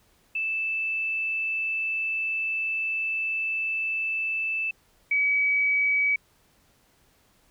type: tone pair in turn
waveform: sine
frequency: 2637 / 2276 Hz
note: E7 / C#7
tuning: 0 / +45 cents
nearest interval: minor third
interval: 255 cents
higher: first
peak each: -25 / -20 dBFS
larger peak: second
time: 0.35-4.71 / 5.11-6.16 s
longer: first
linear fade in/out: 5 ms
effects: pink hiss -63 dBFS RMS until 7.5 s